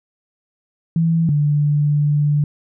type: tone pair in turn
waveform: sine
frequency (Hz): 164.81 / 147.16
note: E3 / D3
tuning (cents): 0 / +4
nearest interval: major second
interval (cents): 196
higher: first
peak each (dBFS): -13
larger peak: neither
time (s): 0.96-1.29 / 1.29-2.44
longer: second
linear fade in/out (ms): 2
effects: none